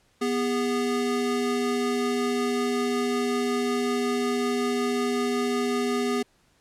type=tone pair together; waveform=square; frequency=245.4 / 407.2 Hz; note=B3 / G#4; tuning=-11 / -34 cents; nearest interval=major sixth; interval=877 cents; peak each=-27 dBFS; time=0.21-6.23 s; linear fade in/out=10 ms; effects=pink hiss -64 dBFS RMS until 6.6 s + low-pass 10000 Hz 12 dB/octave